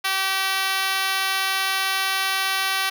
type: tone with high-pass filter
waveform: 5% pulse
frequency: 384.6 Hz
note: G4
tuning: 33 cents flat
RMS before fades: -23 dBFS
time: 0.04-2.9 s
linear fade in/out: 10 ms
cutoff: 930 Hz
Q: 1.1
effects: none